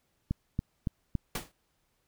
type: click train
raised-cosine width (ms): 5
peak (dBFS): -17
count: 4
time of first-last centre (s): 0.31-1.153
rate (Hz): 3.56
type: noise with exponential decay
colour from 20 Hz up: pink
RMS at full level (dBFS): -30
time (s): 1.35-1.52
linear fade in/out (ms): 5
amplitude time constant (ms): 36
effects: pink hiss -75 dBFS RMS until 2.07 s